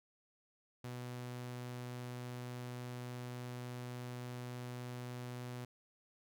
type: tone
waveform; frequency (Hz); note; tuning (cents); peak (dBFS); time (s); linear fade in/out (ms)
sawtooth; 123.47; B2; 0; -39; 0.84-5.65; 5
effects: none